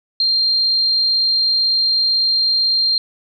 sine tone, 4186 Hz, C8, in tune, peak -13 dBFS, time 0.2-2.98 s, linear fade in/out 2 ms, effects none

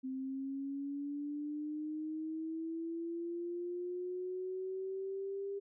sine linear sweep, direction up, 260 to 399.8 Hz, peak -37 dBFS, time 0.03-5.6 s, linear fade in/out 20 ms, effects none

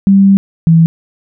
sine tone pair in turn, 196 / 164.25 Hz, G3 / E3, 0 / -6 cents, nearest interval minor third, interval 306 cents, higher first, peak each -3 dBFS, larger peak neither, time 0.07-0.37 / 0.67-0.86 s, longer first, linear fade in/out 0 ms, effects none

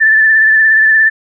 sine tone with vibrato, 1760 Hz, A6, in tune, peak -5 dBFS, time 0-1.1 s, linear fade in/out 20 ms, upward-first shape sine, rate 17 Hz, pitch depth 27 cents each way, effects none

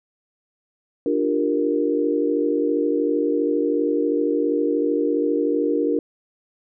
sine chord, G minor seventh, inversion second, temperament equal with one note detuned, 296.6 / 349.2 / 392 / 466.2 Hz, D4 / F4 / G4 / Bb4, +17 / 0 / 0 / 0 cents, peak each -22 / -25 / -27 / -22 dBFS, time 1.06-5.99 s, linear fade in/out 2 ms, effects none

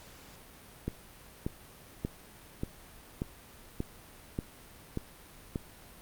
click train, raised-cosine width 3 ms, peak -19 dBFS, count 9, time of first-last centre 0.88-5.558 s, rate 1.71 Hz, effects pink hiss -53 dBFS RMS until 6.01 s + Opus 48 kbps

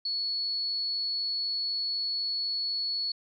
sine tone, 4396 Hz, C#8, 15 cents flat, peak -28 dBFS, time 0.05-3.12 s, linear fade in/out 5 ms, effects none

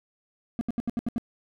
triangle tone bursts, 234.6 Hz, A#3, 11 cents sharp, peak -22 dBFS, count 7, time 0.59-1.181 s, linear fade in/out 0 ms, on 21 ms, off 74 ms, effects none

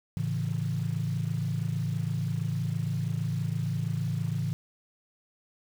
sine chord, A major, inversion none, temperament equal with one note detuned, 109.68 / 138.59 / 164.81 Hz, A2 / C#3 / E3, -5 / 0 / 0 cents, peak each -31 dBFS, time 0.17-4.53 s, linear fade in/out 0 ms, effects tanh soft clip ceiling -19 dBFS + 8-bit

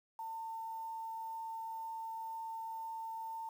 sine tone with quantisation, 899 Hz, A5, 37 cents sharp, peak -40 dBFS, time 0.19-3.49 s, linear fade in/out 2 ms, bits 10, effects none

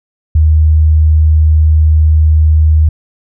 sine tone, 77.78 Hz, D#2, in tune, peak -4 dBFS, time 0.35-2.89 s, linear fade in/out 5 ms, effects none

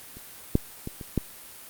clicks, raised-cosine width 3 ms, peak -30 / -6 / -19 / -24 / -10 dBFS, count 5, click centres 0.17 / 0.554 / 0.874 / 1.012 / 1.177 s, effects white hiss -45 dBFS RMS until 1.69 s + Opus 32 kbps

